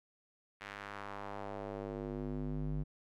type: tone with band-pass filter sweep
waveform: square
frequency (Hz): 50.4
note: G1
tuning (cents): +49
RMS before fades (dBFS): -41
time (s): 0.6-2.84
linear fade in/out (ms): 20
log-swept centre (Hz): 2000 to 150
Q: 1.4
effects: none